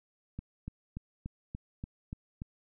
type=click train; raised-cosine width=5 ms; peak=-26 dBFS; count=8; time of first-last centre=0.39-2.419 s; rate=3.45 Hz; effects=none